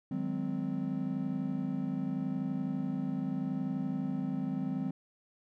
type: chord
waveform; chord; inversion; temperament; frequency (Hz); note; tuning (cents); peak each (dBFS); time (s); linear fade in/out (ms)
triangle; Ab dominant seventh; second; just; 155.74 / 186.89 / 207.7 / 259.6; Eb3 / Gb3 / Ab3 / C4; +2 / +18 / 0 / -13; -37 / -35 / -37 / -33; 0.11-4.91; 5
effects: none